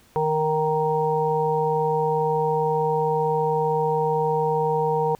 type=harmonic tone; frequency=155.56 Hz; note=D#3; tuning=in tune; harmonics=1 / 3 / 5 / 6; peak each=-28 / -22 / -27 / -25 dBFS; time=0.16-5.15 s; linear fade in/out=0 ms; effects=pink hiss -56 dBFS RMS until 5.19 s